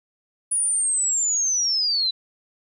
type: linear sweep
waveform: sine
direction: down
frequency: 9820 to 3938 Hz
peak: -19 dBFS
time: 0.51-2.11 s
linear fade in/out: 10 ms
effects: 10-bit